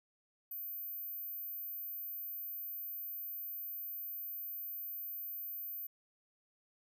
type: tone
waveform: sine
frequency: 14360 Hz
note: A9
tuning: 34 cents sharp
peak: -40 dBFS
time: 0.51-5.87 s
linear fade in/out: 5 ms
effects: none